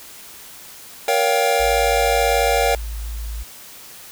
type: chord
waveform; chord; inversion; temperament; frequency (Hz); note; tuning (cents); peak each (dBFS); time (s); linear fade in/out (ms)
square; G half-diminished seventh; first; just; 470.4 / 564.5 / 705.6 / 784; Bb4 / Db5 / F5 / G5; +16 / +31 / +18 / 0; -22; 1.08-2.75; 2
type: tone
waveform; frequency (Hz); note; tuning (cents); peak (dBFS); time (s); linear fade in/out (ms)
sine; 55; A1; 0; -25; 1.59-3.44; 20
effects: white hiss -40 dBFS RMS until 4.11 s